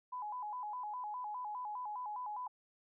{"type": "tone with vibrato", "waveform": "sine", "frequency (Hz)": 916, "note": "A#5", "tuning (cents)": -31, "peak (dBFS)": -39, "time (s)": [0.12, 2.48], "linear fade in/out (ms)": 10, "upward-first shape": "square", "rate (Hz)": 4.9, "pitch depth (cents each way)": 150, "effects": []}